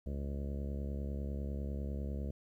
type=harmonic tone; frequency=70 Hz; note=C#2; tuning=18 cents sharp; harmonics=1 / 2 / 3 / 4 / 5 / 6 / 7 / 8 / 9; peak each=-37 / -45 / -44 / -52 / -52 / -54 / -52 / -54 / -56 dBFS; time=0.06-2.31 s; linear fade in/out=5 ms; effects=12-bit